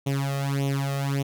sawtooth tone with flanger, 138.59 Hz, C#3, in tune, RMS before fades -26 dBFS, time 0.06-1.23 s, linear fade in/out 10 ms, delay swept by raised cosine 0.31 to 1.61 ms, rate 1.7 Hz, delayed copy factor +0.85, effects none

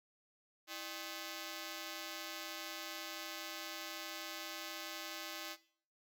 5% pulse ring-modulated tone, 466.2 Hz, A#4, in tune, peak -28 dBFS, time 0.67-5.57 s, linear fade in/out 50 ms, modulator 138 Hz, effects noise-tail reverb RT60 0.5 s tail -17 dB re dry + MP3 96 kbps

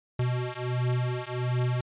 square beating tone pair, 123.47 / 124.87 Hz, B2 / B2, 0 / +20 cents, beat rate 1.4 Hz, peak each -30 dBFS, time 0.19-1.81 s, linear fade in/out 5 ms, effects resampled to 8000 Hz

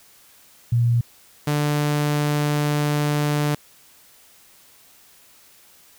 sine / sawtooth tone pair in turn, 118.6 / 147.71 Hz, A#2 / D3, +30 / +10 cents, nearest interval major third, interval 380 cents, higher second, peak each -15 dBFS, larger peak neither, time 0.72-1.01 / 1.47-3.55 s, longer second, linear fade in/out 5 ms, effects white hiss -52 dBFS RMS until 5.98 s

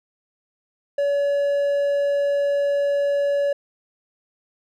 triangle tone, 568 Hz, C#5, 42 cents sharp, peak -16 dBFS, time 0.98-3.53 s, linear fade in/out 5 ms, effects none

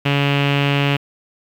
sawtooth tone with low-pass filter, 141.5 Hz, C#3, 36 cents sharp, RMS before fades -17 dBFS, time 0.05-0.97 s, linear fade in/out 10 ms, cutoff 2800 Hz, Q 4.8, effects 7-bit

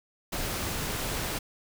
pink noise, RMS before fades -32 dBFS, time 0.32-1.39 s, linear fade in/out 10 ms, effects none

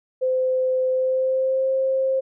sine tone with pitch glide, 515 to 529.8 Hz, C5 to C5, -28 to +22 cents, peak -18 dBFS, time 0.21-2.21 s, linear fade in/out 20 ms, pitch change +50 cents, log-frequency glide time 0.9-1.71 s, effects none

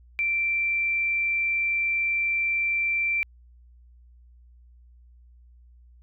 sine tone, 2349 Hz, D7, in tune, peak -22 dBFS, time 0.19-3.23 s, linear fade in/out 0 ms, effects added 60 Hz sine -50 dBFS peak until 6.02 s

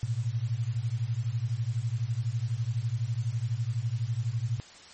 sine beating tone pair, 110 / 122 Hz, A2 / B2, 0 / -21 cents, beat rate 12 Hz, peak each -30 dBFS, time 0.03-4.6 s, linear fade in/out 0 ms, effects white hiss -50 dBFS RMS until 4.93 s + MP3 32 kbps

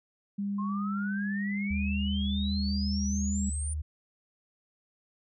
sine tone, 201 Hz, G3, 44 cents sharp, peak -29 dBFS, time 0.38-3.5 s, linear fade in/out 10 ms
sine exponential sweep, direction up, 1046.5 to 9360 Hz, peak -36 dBFS, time 0.58-3.74 s, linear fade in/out 10 ms
sine tone with vibrato, 74.7 Hz, D2, 30 cents sharp, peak -30 dBFS, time 1.7-3.82 s, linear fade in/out 10 ms, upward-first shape square, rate 5 Hz, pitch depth 23 cents each way
effects none

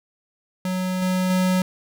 square tone with level steps, 184.6 Hz, F#3, 4 cents flat, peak -23 / -20 / -18 dBFS, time 0.65-1.62 s, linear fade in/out 2 ms, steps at 1.02 / 1.3 s, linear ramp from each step 2 ms, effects none

